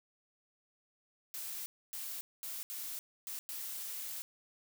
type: noise bursts at uneven times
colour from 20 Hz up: blue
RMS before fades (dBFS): -42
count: 6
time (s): 1.34-1.66 / 1.93-2.21 / 2.43-2.63 / 2.7-2.99 / 3.27-3.39 / 3.49-4.22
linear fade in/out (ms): 0
effects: none